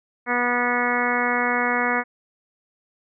harmonic tone with a mistuned harmonic, 243.7 Hz, B3, 23 cents flat, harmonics 1 / 2 / 3 / 4 / 5 / 6 / 7 / 8 / 9, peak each -28 / -28 / -28 / -28 / -28 / -28 / -28 / -28 / -28 dBFS, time 0.26-2.04 s, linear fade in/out 50 ms, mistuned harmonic 7, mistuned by +15 cents, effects none

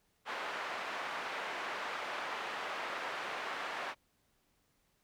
pink band-pass noise, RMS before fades -40 dBFS, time 0.25-3.95 s, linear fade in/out 50 ms, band 740 to 2200 Hz, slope 12 dB/octave, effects pink hiss -75 dBFS RMS until 5.03 s

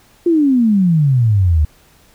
sine exponential sweep, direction down, 353.5 to 73 Hz, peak -9 dBFS, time 0.26-1.65 s, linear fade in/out 5 ms, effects pink hiss -50 dBFS RMS until 2.14 s

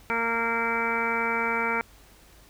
harmonic tone, 230.5 Hz, A#3, 19 cents flat, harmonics 1 / 2 / 3 / 4 / 5 / 6 / 7 / 8 / 9 / 10, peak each -35 / -32 / -39 / -30 / -40 / -29 / -38 / -39 / -36 / -30 dBFS, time 0.1-1.81 s, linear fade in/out 0 ms, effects added 50 Hz sine -55 dBFS peak until 2.49 s + pink hiss -55 dBFS RMS until 2.49 s

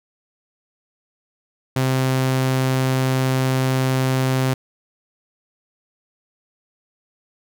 sawtooth tone, 130.81 Hz, C3, in tune, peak -13 dBFS, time 1.76-4.54 s, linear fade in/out 5 ms, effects none

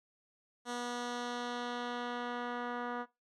10% pulse tone with low-pass filter sweep, 242.6 Hz, B3, 31 cents flat, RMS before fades -39 dBFS, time 0.65-3.06 s, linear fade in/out 50 ms, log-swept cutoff 7900 to 1600 Hz, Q 1.1, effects noise-tail reverb RT60 0.2 s tail -18 dB re dry

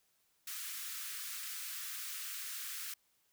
white high-pass noise, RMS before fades -43 dBFS, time 0.47-2.94 s, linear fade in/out 5 ms, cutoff 1200 Hz, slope 48 dB/octave, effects white hiss -75 dBFS RMS until 3.32 s

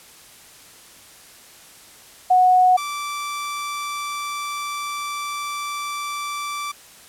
sine / sawtooth tone pair in turn, 735 / 1166.7 Hz, F#5 / D6, -12 / -12 cents, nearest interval minor sixth, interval 800 cents, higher second, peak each -11 / -22 dBFS, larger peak first, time 2.3-2.77 / 2.77-6.72 s, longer second, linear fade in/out 10 ms, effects white hiss -46 dBFS RMS until 7.08 s + low-pass 12000 Hz 12 dB/octave

